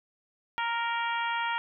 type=harmonic tone; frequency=466.2 Hz; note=A#4; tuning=in tune; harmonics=2 / 3 / 4 / 5 / 6 / 7; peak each=-30 / -34 / -36 / -38 / -40 / -41 dBFS; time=0.58-1.58 s; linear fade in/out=0 ms; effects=none